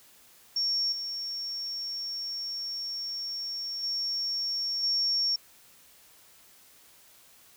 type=tone with level steps; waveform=sine; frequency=5500 Hz; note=F8; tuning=27 cents flat; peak=-25 / -32 / -28 / -24 dBFS; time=0.56-5.36 s; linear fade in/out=5 ms; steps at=0.92 / 3.83 / 4.83 s; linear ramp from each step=5 ms; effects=white hiss -57 dBFS RMS until 7.56 s